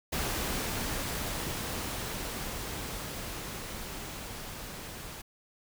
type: noise with level ramp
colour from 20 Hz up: pink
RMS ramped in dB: -32 to -43 dBFS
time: 0.12-5.22 s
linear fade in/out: 10 ms
effects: none